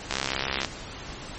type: click train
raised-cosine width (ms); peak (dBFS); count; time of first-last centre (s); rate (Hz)
0.2; -8; 37; 0.11-0.647; 67
effects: pink hiss -39 dBFS RMS until 1.38 s + MP3 32 kbps